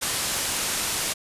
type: low-pass noise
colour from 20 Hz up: white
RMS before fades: -27 dBFS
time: 0.01-1.14 s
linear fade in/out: 20 ms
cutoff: 11000 Hz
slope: 24 dB/octave
effects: resampled to 32000 Hz